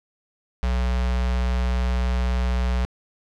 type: tone with notch filter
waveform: square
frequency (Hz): 61.8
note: B1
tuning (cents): +2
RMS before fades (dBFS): -22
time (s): 0.63-2.85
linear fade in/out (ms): 0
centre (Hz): 300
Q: 1.2
effects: low-pass 5000 Hz 12 dB/octave + 10-bit